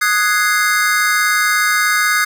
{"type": "chord", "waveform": "square", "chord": "Ab dominant seventh", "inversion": "second", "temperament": "equal", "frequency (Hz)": [1244.5, 1480, 1661.2, 2093], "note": ["Eb6", "Gb6", "Ab6", "C7"], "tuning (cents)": [0, 0, 0, 0], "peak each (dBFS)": -19, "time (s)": [0.01, 2.25], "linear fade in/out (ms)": 10, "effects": []}